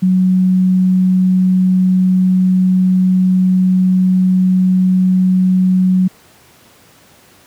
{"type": "tone", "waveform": "sine", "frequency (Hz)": 185, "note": "F#3", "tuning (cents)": 0, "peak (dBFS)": -8, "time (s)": [0.02, 6.08], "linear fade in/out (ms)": 10, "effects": ["pink hiss -46 dBFS RMS until 7.46 s", "high-pass 100 Hz 12 dB/octave"]}